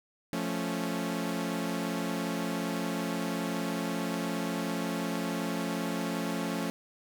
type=chord; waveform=sawtooth; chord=F augmented; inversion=none; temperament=equal; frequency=174.61 / 220 / 277.2 Hz; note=F3 / A3 / C#4; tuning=0 / 0 / 0 cents; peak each=-31 dBFS; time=0.33-6.7 s; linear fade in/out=0 ms; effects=none